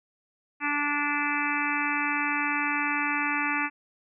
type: harmonic tone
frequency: 291.5 Hz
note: D4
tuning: 13 cents flat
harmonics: 1 / 3 / 4 / 5 / 6 / 7 / 8 / 9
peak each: -33 / -33 / -33 / -33 / -33 / -33 / -33 / -33 dBFS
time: 0.6-3.7 s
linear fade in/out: 50 ms
effects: none